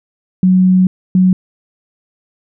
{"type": "tone bursts at uneven times", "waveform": "sine", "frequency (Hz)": 185, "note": "F#3", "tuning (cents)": 0, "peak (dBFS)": -6, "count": 2, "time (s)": [[0.43, 0.87], [1.15, 1.33]], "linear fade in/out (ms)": 2, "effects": []}